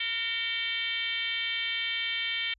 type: tone with frequency modulation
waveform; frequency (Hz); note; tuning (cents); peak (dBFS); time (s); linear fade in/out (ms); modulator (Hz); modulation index
sine; 2705; E7; +44; -28; 0-2.54; 5; 434; 2
effects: added 50 Hz sine -63 dBFS peak until 2.58 s